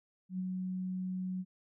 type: tone with ADSR envelope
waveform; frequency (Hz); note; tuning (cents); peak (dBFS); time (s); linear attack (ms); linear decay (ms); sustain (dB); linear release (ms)
sine; 185; F#3; 0; -32; 0.29-1.45; 99; 30; -2; 47
effects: none